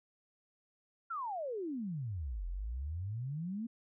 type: exponential two-way sweep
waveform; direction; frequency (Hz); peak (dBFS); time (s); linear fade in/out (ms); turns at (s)
sine; down then up; 1416 to 41.32 to 237.9; -36; 1.1-3.67; 10; 2.47
effects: none